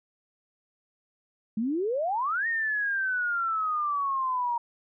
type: exponential two-way sweep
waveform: sine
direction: up then down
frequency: 207.7 to 1864.7 to 937 Hz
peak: -25 dBFS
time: 1.57-4.58 s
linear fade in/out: 5 ms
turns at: 2.47 s
effects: none